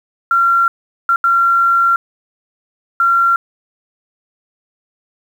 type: tone bursts at uneven times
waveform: sine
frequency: 1372 Hz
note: F6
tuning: 31 cents flat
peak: -9 dBFS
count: 4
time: 0.31-0.68 / 1.09-1.16 / 1.24-1.96 / 3-3.36 s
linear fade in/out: 2 ms
effects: 7-bit